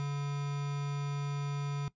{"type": "tone with quantisation", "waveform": "triangle", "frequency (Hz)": 142.8, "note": "D3", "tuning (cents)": -48, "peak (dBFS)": -30, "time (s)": [0, 1.88], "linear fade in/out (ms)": 0, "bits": 7, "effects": ["noise-tail reverb RT60 0.1 s tail -18 dB re dry", "resampled to 16000 Hz"]}